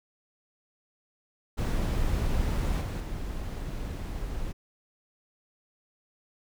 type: noise with level steps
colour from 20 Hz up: brown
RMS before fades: -27 / -31 / -34 dBFS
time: 1.57-4.53 s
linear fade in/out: 20 ms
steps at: 2.81 / 3 s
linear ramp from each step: 5 ms
effects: none